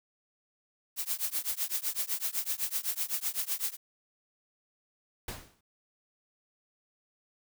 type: noise with tremolo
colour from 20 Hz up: blue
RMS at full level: -29 dBFS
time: 0.96-3.77 s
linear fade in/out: 50 ms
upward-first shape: triangle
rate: 7.9 Hz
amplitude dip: 100%
type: noise with exponential decay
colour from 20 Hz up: pink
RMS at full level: -35 dBFS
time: 5.28-5.61 s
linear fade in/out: 5 ms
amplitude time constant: 71 ms
effects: none